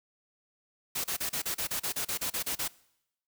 white noise bursts, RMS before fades -32 dBFS, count 14, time 0.95-2.681 s, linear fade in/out 10 ms, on 93 ms, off 33 ms, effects noise-tail reverb RT60 0.8 s tail -22 dB re dry

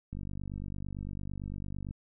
click train, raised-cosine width 5 ms, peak -27 dBFS, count 88, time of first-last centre 0.13-1.909 s, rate 48.9 Hz, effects none

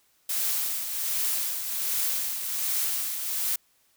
blue noise with tremolo, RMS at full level -26 dBFS, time 0.29-3.56 s, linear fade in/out 5 ms, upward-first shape triangle, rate 1.3 Hz, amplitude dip 55%, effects white hiss -66 dBFS RMS until 3.96 s

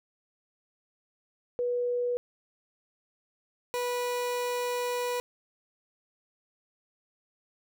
sine / 30% pulse tone pair in turn, 487.7 / 489.7 Hz, B4 / B4, -22 / -15 cents, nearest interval unison, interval 7 cents, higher second, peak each -26 dBFS, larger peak neither, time 1.59-2.17 / 3.74-5.2 s, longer second, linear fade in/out 0 ms, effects none

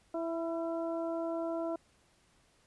harmonic tone with a mistuned harmonic, 331.2 Hz, E4, 8 cents sharp, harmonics 1 / 2 / 3 / 4, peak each -36 / -35 / -46 / -48 dBFS, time 0.14-1.76 s, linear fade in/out 5 ms, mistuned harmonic 4, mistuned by +31 cents, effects pink hiss -68 dBFS RMS until 2.66 s + resampled to 24000 Hz

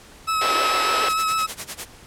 40% pulse tone with vibrato, 1293 Hz, E6, 34 cents flat, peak -19 dBFS, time 0.27-1.47 s, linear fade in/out 20 ms, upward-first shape triangle, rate 6.7 Hz, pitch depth 21 cents each way
pink band-pass noise, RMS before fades -25 dBFS, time 0.41-1.09 s, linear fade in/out 5 ms, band 380 to 4900 Hz, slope 24 dB/octave
white noise with tremolo, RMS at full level -29 dBFS, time 1.08-1.87 s, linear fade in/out 20 ms, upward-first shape sine, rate 9.9 Hz, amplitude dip 100%
effects pink hiss -46 dBFS RMS until 2.06 s + low-pass 11000 Hz 12 dB/octave

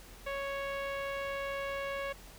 sawtooth tone with low-pass filter, 554.4 Hz, C#5, in tune, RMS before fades -37 dBFS, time 0.26-2.13 s, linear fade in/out 10 ms, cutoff 2500 Hz, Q 1.7, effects added 44 Hz sine -53 dBFS peak until 2.38 s + pink hiss -54 dBFS RMS until 2.38 s

